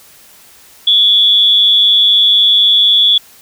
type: tone with amplitude modulation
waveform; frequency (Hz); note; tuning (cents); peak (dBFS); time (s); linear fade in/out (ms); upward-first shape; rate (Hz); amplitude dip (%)
sine; 3406; G#7; +43; -3; 0.87-3.18; 5; sine; 204; 60
effects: white hiss -42 dBFS RMS until 3.41 s